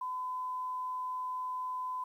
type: tone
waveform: sine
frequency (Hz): 1012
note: B5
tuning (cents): +42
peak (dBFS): -34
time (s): 0.01-2.04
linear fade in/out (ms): 5
effects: 11-bit